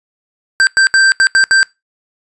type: tone bursts at uneven times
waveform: square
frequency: 1568 Hz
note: G6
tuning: in tune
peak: -7 dBFS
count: 6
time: 0.6-0.67 / 0.77-0.87 / 0.94-1.12 / 1.2-1.27 / 1.35-1.44 / 1.51-1.63 s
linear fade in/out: 0 ms
effects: noise-tail reverb RT60 0.2 s tail -22 dB re dry + resampled to 22050 Hz